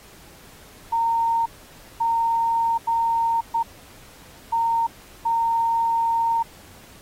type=tone bursts at uneven times; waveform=sine; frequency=919 Hz; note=A#5; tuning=25 cents flat; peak=-18 dBFS; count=6; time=0.92-1.46 / 2-2.78 / 2.87-3.41 / 3.54-3.63 / 4.52-4.87 / 5.25-6.43 s; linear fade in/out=10 ms; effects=pink hiss -48 dBFS RMS until 7.01 s + AAC 48 kbps